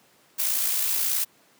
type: noise with amplitude modulation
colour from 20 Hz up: blue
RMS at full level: -23 dBFS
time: 0.38-1.25 s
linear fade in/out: 20 ms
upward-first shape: sine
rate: 58.8 Hz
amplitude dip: 40%
effects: pink hiss -59 dBFS RMS until 1.59 s + high-pass 200 Hz 12 dB/octave